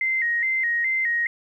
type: tone with vibrato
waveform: sine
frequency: 1975.5 Hz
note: B6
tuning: in tune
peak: -20 dBFS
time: 0.01-1.27 s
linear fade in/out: 2 ms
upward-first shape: square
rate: 2.4 Hz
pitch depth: 87 cents each way
effects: 10-bit